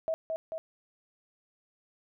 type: tone with echo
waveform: sine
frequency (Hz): 645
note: E5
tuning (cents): -38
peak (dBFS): -27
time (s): 0.08-0.14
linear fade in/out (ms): 0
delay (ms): 220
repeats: 2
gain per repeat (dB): -3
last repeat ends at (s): 0.58
effects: none